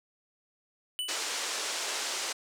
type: tone with exponential decay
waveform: square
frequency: 2979 Hz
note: F#7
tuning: 11 cents sharp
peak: -29 dBFS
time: 0.99-1.4 s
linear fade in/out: 0 ms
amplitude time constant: 87 ms
type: band-pass noise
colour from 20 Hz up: white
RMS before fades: -34 dBFS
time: 1.08-2.33 s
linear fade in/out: 10 ms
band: 340 to 7700 Hz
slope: 24 dB/octave
effects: none